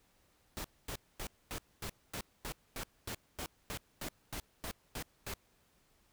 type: noise bursts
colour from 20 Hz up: pink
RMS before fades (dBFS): -41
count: 16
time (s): 0.57-5.338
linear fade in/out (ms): 0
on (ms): 73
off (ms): 240
effects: pink hiss -71 dBFS RMS until 6.12 s